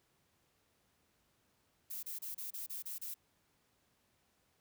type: noise bursts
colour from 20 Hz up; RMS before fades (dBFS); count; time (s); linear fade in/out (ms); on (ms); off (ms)
violet; -43; 8; 1.9-3.143; 10; 130; 29
effects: pink hiss -75 dBFS RMS until 4.6 s + high-pass 60 Hz 12 dB/octave